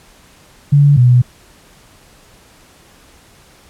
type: tone pair in turn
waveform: sine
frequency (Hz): 143.4 / 123.75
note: D3 / B2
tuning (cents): -41 / +4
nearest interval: minor third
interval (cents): 255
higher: first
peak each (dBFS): -5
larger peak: neither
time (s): 0.72-0.97 / 0.97-1.22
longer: neither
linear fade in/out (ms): 10
effects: pink hiss -46 dBFS RMS until 3.69 s + low-pass 12000 Hz 12 dB/octave